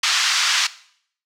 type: band-pass noise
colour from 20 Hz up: white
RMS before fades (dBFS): -19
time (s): 0.03-0.67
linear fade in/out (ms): 5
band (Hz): 1100 to 5800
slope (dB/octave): 24
effects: noise-tail reverb RT60 0.6 s tail -17 dB re dry